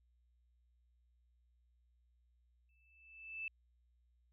sine tone with exponential growth, 2637 Hz, E7, in tune, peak -38 dBFS, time 2.69-3.48 s, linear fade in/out 2 ms, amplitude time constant 170 ms, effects added 60 Hz sine -70 dBFS peak until 4.32 s

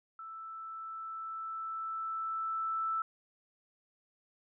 sine tone with level ramp, 1321 Hz, E6, 3 cents sharp, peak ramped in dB -43 to -30 dBFS, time 0.19-3.02 s, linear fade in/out 2 ms, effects none

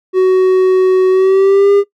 triangle tone with pitch glide, 373.3 to 402.4 Hz, F#4 to G4, +15 to +45 cents, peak -4 dBFS, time 0.13-1.84 s, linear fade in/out 50 ms, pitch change +130 cents, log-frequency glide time 1.1-1.72 s, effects noise-tail reverb RT60 0.1 s tail -18 dB re dry

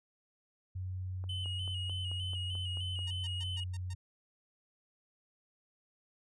sine tone with pitch glide, 92.5 to 91.07 Hz, F#2 to F#2, 0 to -27 cents, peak -36 dBFS, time 0.75-3.95 s, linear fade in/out 10 ms, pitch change -27 cents, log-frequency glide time 1.62-2.72 s
click train, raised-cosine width 1 ms, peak -38 dBFS, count 9, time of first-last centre 1.24-2.991 s, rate 4.57 Hz
triangle tone with vibrato, 2960 Hz, F#7, in tune, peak -37 dBFS, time 1.29-3.64 s, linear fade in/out 5 ms, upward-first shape square, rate 3.3 Hz, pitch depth 45 cents each way
5% pulse tone bursts, 922 Hz, A#5, 19 cents flat, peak -37 dBFS, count 6, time 3.07-3.936 s, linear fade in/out 5 ms, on 36 ms, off 130 ms
effects resampled to 22050 Hz

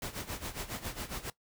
pink noise with tremolo, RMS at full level -37 dBFS, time 0.02-1.3 s, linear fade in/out 2 ms, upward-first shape sine, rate 7.3 Hz, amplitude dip 80%, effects noise-tail reverb RT60 0.1 s tail -18 dB re dry

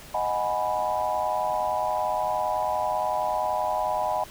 sine chord, G# minor seventh, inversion second, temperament equal, 622.3 / 740 / 830.6 / 987.8 Hz, D#5 / F#5 / G#5 / B5, 0 / 0 / 0 / 0 cents, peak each -29 dBFS, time 0.14-4.24 s, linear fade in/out 5 ms, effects pink hiss -45 dBFS RMS until 4.3 s

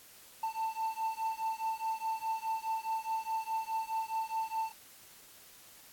triangle beating tone pair, 888 / 892.8 Hz, A5 / A5, +16 / +25 cents, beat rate 4.8 Hz, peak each -34 / -34 dBFS, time 0.43-4.72 s, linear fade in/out 5 ms, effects white hiss -56 dBFS RMS until 5.92 s + AAC 64 kbps

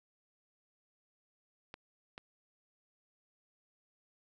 clicks, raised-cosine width 0.3 ms, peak -29 dBFS, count 2, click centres 1.741 / 2.179 s, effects none

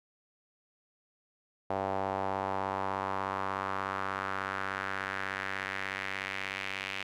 sawtooth tone with band-pass filter sweep, 96.6 Hz, G2, 25 cents flat, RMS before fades -35 dBFS, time 1.7-7.03 s, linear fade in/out 5 ms, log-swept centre 730 to 2500 Hz, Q 2.4, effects none

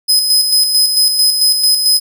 sawtooth tone with tremolo, 5050 Hz, D#8, 25 cents sharp, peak -5 dBFS, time 0.08-2 s, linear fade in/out 20 ms, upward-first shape square, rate 4.5 Hz, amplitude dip 45%, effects none

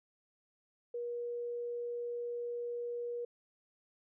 sine tone, 478.4 Hz, A#4, 45 cents sharp, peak -36 dBFS, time 0.94-3.25 s, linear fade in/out 5 ms, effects none

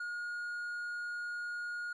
triangle tone, 1435 Hz, F6, 47 cents sharp, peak -35 dBFS, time 0-1.93 s, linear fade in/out 5 ms, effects resampled to 24000 Hz

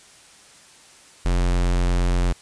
square tone, 44.28 Hz, F1, 25 cents sharp, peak -18 dBFS, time 1.25-2.33 s, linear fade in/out 10 ms, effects white hiss -49 dBFS RMS until 2.41 s + resampled to 22050 Hz

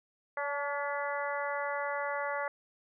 harmonic tone with a mistuned harmonic, 285.1 Hz, C#4, 49 cents sharp, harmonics 2 / 3 / 4 / 5 / 6 / 7, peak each -36 / -38 / -39 / -40 / -41 / -41 dBFS, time 0.37-2.48 s, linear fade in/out 2 ms, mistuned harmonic 3, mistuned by +27 cents, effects none

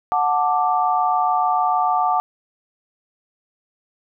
sine chord, D major, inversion first, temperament just, 734.2 / 881 / 1174.7 Hz, F#5 / A5 / D6, -14 / +2 / 0 cents, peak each -19 / -21 / -21 dBFS, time 0.12-2.2 s, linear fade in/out 0 ms, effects none

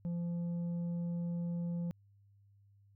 sine tone with tanh clipping, 172 Hz, F3, 26 cents flat, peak -35 dBFS, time 0.05-1.91 s, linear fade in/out 0 ms, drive 5 dB, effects added 100 Hz sine -62 dBFS peak until 2.95 s

